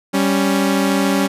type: tone pair together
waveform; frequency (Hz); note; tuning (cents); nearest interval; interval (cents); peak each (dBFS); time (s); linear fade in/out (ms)
sawtooth; 196.01 / 277.2; G3 / C#4; 0 / 0; tritone; 600; -13; 0.13-1.28; 20
effects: resampled to 32000 Hz